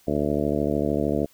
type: harmonic tone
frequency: 73.2 Hz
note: D2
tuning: 5 cents flat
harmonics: 1 / 2 / 3 / 4 / 5 / 6 / 7 / 8 / 9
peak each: -33 / -31 / -28 / -27 / -30 / -29 / -32 / -31 / -32 dBFS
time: 0.07-1.26 s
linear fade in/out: 10 ms
effects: white hiss -58 dBFS RMS until 1.33 s